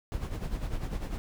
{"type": "noise with tremolo", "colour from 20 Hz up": "brown", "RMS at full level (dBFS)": -31, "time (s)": [0.12, 1.18], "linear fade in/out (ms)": 0, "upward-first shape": "sine", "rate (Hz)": 10, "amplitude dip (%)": 65, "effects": []}